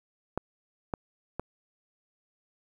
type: clicks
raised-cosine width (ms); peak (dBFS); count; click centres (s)
1; -15 / -16 / -18; 3; 0.376 / 0.938 / 1.396
effects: 9-bit